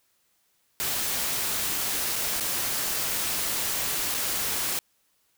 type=noise with dropouts; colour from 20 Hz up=white; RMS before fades=-28 dBFS; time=0.8-4.79 s; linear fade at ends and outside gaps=0 ms; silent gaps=2.158-2.162 / 2.4-2.407 / 4.142-4.147 s; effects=white hiss -69 dBFS RMS until 5.37 s